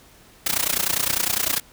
white noise with amplitude modulation, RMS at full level -19 dBFS, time 0.46-1.6 s, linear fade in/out 5 ms, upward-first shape sine, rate 29.9 Hz, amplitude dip 90%, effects pink hiss -51 dBFS RMS until 1.72 s

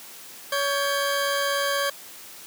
20% pulse tone pair together, 562 / 1589.6 Hz, C#5 / G6, +24 / +24 cents, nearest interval octave + tritone, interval 1800 cents, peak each -19 / -23 dBFS, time 0.52-1.9 s, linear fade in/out 5 ms, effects white hiss -43 dBFS RMS until 2.46 s + high-pass 150 Hz 12 dB/octave

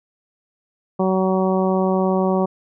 harmonic tone, 188.2 Hz, F#3, 30 cents sharp, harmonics 1 / 2 / 3 / 4 / 5 / 6, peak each -19 / -21 / -23 / -26 / -28 / -30 dBFS, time 0.99-2.46 s, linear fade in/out 10 ms, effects none

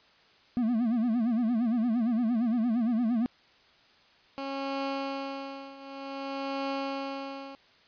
triangle tone with vibrato, 232.6 Hz, A#3, 4 cents flat, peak -22 dBFS, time 0.57-3.26 s, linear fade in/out 0 ms, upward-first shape sine, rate 8.7 Hz, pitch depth 130 cents each way
15% pulse tone with tremolo, 273.6 Hz, C#4, 23 cents flat, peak -23 dBFS, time 4.38-7.55 s, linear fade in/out 0 ms, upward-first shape triangle, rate 0.54 Hz, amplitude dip 85%
effects white hiss -60 dBFS RMS until 7.87 s + resampled to 11025 Hz

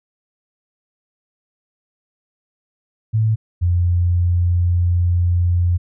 sine tone pair in turn, 110 / 87.77 Hz, A2 / F2, 0 / +9 cents, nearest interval major third, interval 391 cents, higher first, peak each -13 dBFS, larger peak neither, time 3.13-3.36 / 3.61-5.78 s, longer second, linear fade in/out 20 ms, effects none

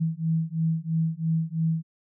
sine beating tone pair, 160.7 / 163.7 Hz, E3 / E3, -44 / -12 cents, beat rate 3 Hz, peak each -26 dBFS, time 0-1.83 s, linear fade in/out 20 ms, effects none

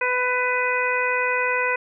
harmonic tone, 498.8 Hz, B4, 17 cents sharp, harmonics 1 / 2 / 3 / 4 / 5, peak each -26 / -26 / -26 / -26 / -26 dBFS, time 0.01-1.76 s, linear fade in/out 5 ms, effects none

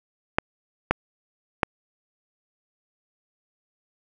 clicks, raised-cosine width 0.5 ms, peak -3 dBFS, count 3, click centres 0.385 / 0.91 / 1.632 s, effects none

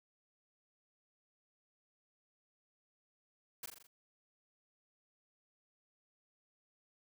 white noise with echo, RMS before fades -44 dBFS, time 3.63-3.66 s, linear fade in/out 5 ms, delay 42 ms, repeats 5, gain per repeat -4 dB, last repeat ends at 3.87 s, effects none

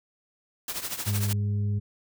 white noise with tremolo, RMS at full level -30 dBFS, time 0.68-1.33 s, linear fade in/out 2 ms, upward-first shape triangle, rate 13 Hz, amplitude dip 80%
harmonic tone, 102.5 Hz, G#2, 22 cents flat, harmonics 1 / 2 / 4, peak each -24 / -35 / -46 dBFS, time 1.06-1.8 s, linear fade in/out 20 ms
effects none

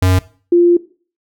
square / sine tone pair in turn, 92.5 / 347.4 Hz, F#2 / F4, 0 / -9 cents, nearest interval octave + major seventh, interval 2291 cents, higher second, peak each -10 / -6 dBFS, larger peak second, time 0.02-0.19 / 0.52-0.77 s, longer second, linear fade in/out 5 ms, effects noise-tail reverb RT60 0.4 s tail -18 dB re dry

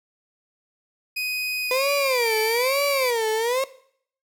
30% pulse tone with pitch glide, 2500 to 2319 Hz, D#7 to D7, +8 to -22 cents, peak -22 dBFS, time 1.16-3.11 s, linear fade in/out 10 ms, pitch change -130 cents, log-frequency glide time 1.62-2.34 s
35% pulse tone with vibrato, 497.8 Hz, B4, 14 cents sharp, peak -19 dBFS, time 1.71-3.64 s, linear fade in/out 2 ms, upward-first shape sine, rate 1.1 Hz, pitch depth 230 cents each way
effects noise-tail reverb RT60 0.6 s tail -18 dB re dry

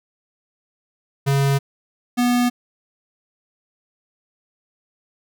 square tone pair in turn, 138.59 / 244.3 Hz, C#3 / B3, 0 / -19 cents, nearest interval minor seventh, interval 981 cents, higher second, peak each -16 dBFS, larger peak neither, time 1.26-1.59 / 2.17-2.5 s, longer neither, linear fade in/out 20 ms, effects none

